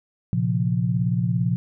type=chord; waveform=sine; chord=Bb suspended second; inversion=none; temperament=equal with one note detuned; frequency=116.54 / 134.03 / 174.61 Hz; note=Bb2 / C3 / F3; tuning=0 / +42 / 0 cents; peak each=-23 / -25 / -23 dBFS; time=0.33-1.56 s; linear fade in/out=0 ms; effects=none